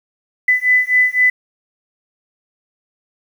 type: beating tone pair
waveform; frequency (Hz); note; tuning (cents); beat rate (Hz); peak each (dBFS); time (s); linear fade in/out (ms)
sine; 1999 / 2002.9; B6 / B6; +20 / +24; 3.9; -14; 0.48-1.3; 5
effects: 7-bit